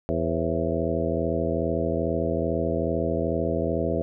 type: harmonic tone with a mistuned harmonic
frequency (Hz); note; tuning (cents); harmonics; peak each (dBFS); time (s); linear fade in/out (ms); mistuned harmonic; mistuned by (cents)
82.41; E2; 0; 1 / 2 / 3 / 4 / 5 / 6 / 7 / 8; -31 / -31 / -31 / -31 / -31 / -31 / -31 / -31; 0.09-4.02; 0; 7; -89
effects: none